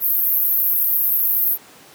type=band-pass noise; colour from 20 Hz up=white; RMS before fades=-18 dBFS; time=0-1.58 s; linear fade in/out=50 ms; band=12000 to 16000 Hz; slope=96 dB/octave; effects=pink hiss -45 dBFS RMS until 1.94 s + high-pass 200 Hz 12 dB/octave